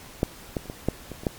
clicks, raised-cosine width 2 ms, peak -7 / -12 / -30 / -20 / -8 / -21 / -25 / -9 dBFS, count 8, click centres 0.231 / 0.568 / 0.657 / 0.699 / 0.886 / 1.117 / 1.235 / 1.268 s, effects pink hiss -45 dBFS RMS until 1.38 s + MP3 96 kbps

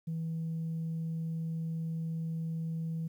sine tone, 162.9 Hz, E3, 20 cents flat, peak -31 dBFS, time 0.07-3.08 s, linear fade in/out 10 ms, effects tanh soft clip ceiling -30 dBFS + 11-bit

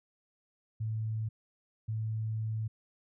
sine tone bursts at uneven times, 110 Hz, A2, in tune, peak -31 dBFS, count 2, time 0.8-1.29 / 1.88-2.68 s, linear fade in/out 10 ms, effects none

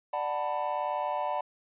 triangle chord, B minor seventh, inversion first, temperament just, 592.7 / 740.8 / 889 / 987.8 Hz, D5 / F#5 / A5 / B5, +16 / +2 / +18 / 0 cents, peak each -32 dBFS, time 0.13-1.41 s, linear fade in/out 5 ms, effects tanh soft clip ceiling -17 dBFS + resampled to 8000 Hz

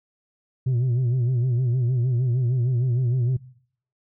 sine tone with vibrato, 124 Hz, B2, 7 cents sharp, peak -16 dBFS, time 0.66-3.37 s, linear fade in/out 10 ms, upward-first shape sine, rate 6.5 Hz, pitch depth 100 cents each way, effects noise-tail reverb RT60 0.6 s tail -20 dB re dry + tanh soft clip ceiling -18 dBFS

